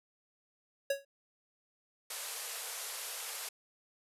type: tone with exponential decay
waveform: square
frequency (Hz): 554.4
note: C#5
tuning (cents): 0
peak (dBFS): -27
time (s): 0.9-1.05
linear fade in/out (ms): 5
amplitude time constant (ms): 32
type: band-pass noise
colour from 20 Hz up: white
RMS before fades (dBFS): -42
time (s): 2.1-3.49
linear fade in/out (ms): 5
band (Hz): 420 to 13000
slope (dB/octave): 96
effects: none